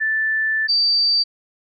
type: tone pair in turn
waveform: sine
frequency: 1760 / 4642 Hz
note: A6 / D8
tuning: 0 / -21 cents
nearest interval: octave + perfect fourth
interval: 1679 cents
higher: second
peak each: -17 / -14 dBFS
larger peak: second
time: 0-0.68 / 0.68-1.24 s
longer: first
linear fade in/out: 20 ms
effects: none